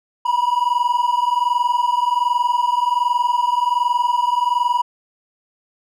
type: tone pair together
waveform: triangle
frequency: 959 / 980.3 Hz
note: A#5 / B5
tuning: +49 / -13 cents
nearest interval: unison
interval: 38 cents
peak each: -17 / -16 dBFS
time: 0.25-4.82 s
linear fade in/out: 10 ms
effects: none